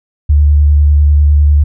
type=tone with vibrato; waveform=sine; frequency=73.42 Hz; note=D2; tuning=in tune; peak=-4 dBFS; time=0.29-1.64 s; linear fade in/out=10 ms; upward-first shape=triangle; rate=10 Hz; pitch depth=23 cents each way; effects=none